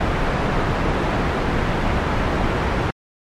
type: low-pass noise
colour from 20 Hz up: pink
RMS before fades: -20 dBFS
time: 0-2.91 s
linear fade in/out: 10 ms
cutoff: 1800 Hz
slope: 12 dB/octave
effects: MP3 64 kbps